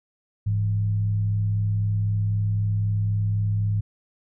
sine tone with frequency modulation, 103.83 Hz, G#2, in tune, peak -20 dBFS, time 0.46-3.81 s, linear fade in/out 10 ms, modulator 63.9 Hz, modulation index 0.35, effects none

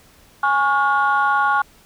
sine chord, Db major, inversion second, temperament equal with one note detuned, 830.6 / 1108.7 / 1427.1 Hz, Ab5 / Db6 / F6, 0 / 0 / +37 cents, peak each -18 dBFS, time 0.43-1.62 s, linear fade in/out 5 ms, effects tanh soft clip ceiling -8 dBFS + pink hiss -51 dBFS RMS until 1.85 s

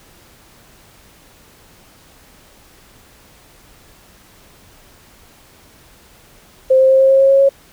sine tone with pitch steps, 523.3 / 526.9 / 530.6 / 534.3 / 538 / 541.8 / 545.5 / 549.3 Hz, C5 / C5 / C5 / C5 / C5 / C#5 / C#5 / C#5, 0 / +12 / +24 / +36 / +48 / -40 / -28 / -16 cents, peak -7 dBFS, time 6.7-7.492 s, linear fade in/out 10 ms, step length 99 ms, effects pink hiss -47 dBFS RMS until 7.72 s

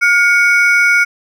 triangle ring-modulated tone, 1830 Hz, A#6, 32 cents flat, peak -3 dBFS, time 0.01-1.05 s, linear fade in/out 20 ms, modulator 403 Hz, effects none

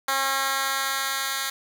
10% pulse tone with high-pass filter sweep, 270.5 Hz, C#4, 42 cents flat, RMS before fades -26 dBFS, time 0.08-1.5 s, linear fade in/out 5 ms, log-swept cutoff 940 to 2100 Hz, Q 0.77, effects none

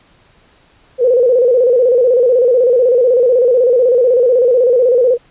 sine tone with vibrato, 493.9 Hz, B4, in tune, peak -7 dBFS, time 0.98-5.18 s, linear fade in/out 50 ms, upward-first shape square, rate 16 Hz, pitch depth 77 cents each way, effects pink hiss -50 dBFS RMS until 5.3 s + resampled to 8000 Hz

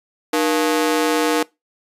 sawtooth ring-modulated tone, 391.3 Hz, G4, 3 cents flat, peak -9 dBFS, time 0.33-1.43 s, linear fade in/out 5 ms, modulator 85.6 Hz, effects noise-tail reverb RT60 0.2 s tail -22 dB re dry + resampled to 32000 Hz

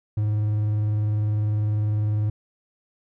triangle tone with vibrato, 105.9 Hz, G#2, 34 cents sharp, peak -18 dBFS, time 0.17-2.3 s, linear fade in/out 5 ms, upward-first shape sine, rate 20 Hz, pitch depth 39 cents each way, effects none

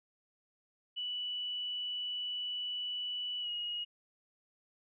sine tone with pitch glide, 2960 to 2887 Hz, F#7 to F#7, 0 to -43 cents, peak -35 dBFS, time 0.96-3.85 s, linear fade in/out 20 ms, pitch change -43 cents, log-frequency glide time 3.4-3.49 s, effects none

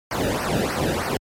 brown noise with flanger, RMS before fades -23 dBFS, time 0.11-1.17 s, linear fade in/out 2 ms, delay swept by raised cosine 0.27 to 0.95 ms, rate 3.2 Hz, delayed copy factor -0.9, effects high-pass 60 Hz 12 dB/octave + MP3 64 kbps

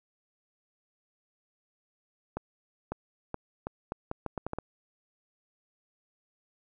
accelerating click train, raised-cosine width 1 ms, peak -19 dBFS, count 11, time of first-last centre 2.37-4.586 s, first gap 550 ms, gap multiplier 0.77, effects none

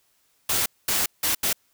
white noise bursts at uneven times, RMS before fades -23 dBFS, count 4, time 0.49-0.66 / 0.88-1.06 / 1.23-1.35 / 1.43-1.53 s, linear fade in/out 5 ms, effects white hiss -66 dBFS RMS until 1.73 s

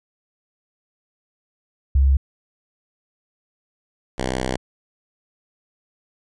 sine / 5% pulse tone pair in turn, 67.8 / 63.99 Hz, C#2 / C2, -38 / -38 cents, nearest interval minor second, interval 100 cents, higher first, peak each -12 / -11 dBFS, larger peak second, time 1.95-2.17 / 4.18-4.57 s, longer second, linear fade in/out 5 ms, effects resampled to 22050 Hz

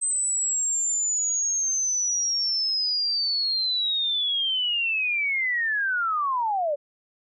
sine linear sweep, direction down, 8220 to 554.4 Hz, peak -22 dBFS, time 0.01-6.76 s, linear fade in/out 20 ms, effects none

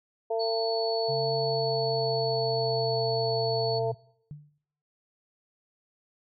harmonic tone, 225.4 Hz, A3, 42 cents sharp, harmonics 2 / 3 / 4, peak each -27 / -29 / -38 dBFS, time 0.3-3.92 s, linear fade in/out 10 ms
sine tone, 4435 Hz, C#8, in tune, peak -31 dBFS, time 0.39-3.8 s, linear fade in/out 20 ms
sine tone with pitch glide, 138.59 to 124.18 Hz, C#3 to B2, 0 to +10 cents, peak -32 dBFS, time 1.08-3.95 s, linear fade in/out 20 ms, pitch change -190 cents, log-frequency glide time 1.42-3.34 s
sine tone with exponential decay, 148 Hz, D3, 14 cents sharp, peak -34 dBFS, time 4.31-4.58 s, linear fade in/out 0 ms, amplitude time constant 57 ms
effects noise-tail reverb RT60 0.7 s tail -22 dB re dry + MP3 48 kbps

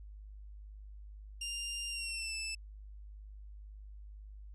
20% pulse tone with pitch glide, 2794 to 2637 Hz, F7 to E7, 0 to 0 cents, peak -32 dBFS, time 1.41-2.55 s, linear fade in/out 5 ms, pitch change -100 cents, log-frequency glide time 1.89-2.35 s, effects added 51 Hz sine -47 dBFS peak until 4.54 s + resampled to 24000 Hz

